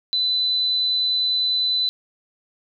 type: tone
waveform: sine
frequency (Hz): 4005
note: B7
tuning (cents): +23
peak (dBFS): -18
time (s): 0.13-1.89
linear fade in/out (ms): 0
effects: none